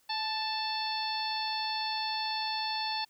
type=harmonic tone with a mistuned harmonic; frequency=882 Hz; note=A5; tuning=4 cents sharp; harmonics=1 / 2 / 3 / 4 / 5 / 6; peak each=-34 / -42 / -41 / -40 / -35 / -45 dBFS; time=0.09-3.05 s; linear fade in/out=10 ms; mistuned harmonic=1; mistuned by=-23 cents; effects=white hiss -68 dBFS RMS until 3.09 s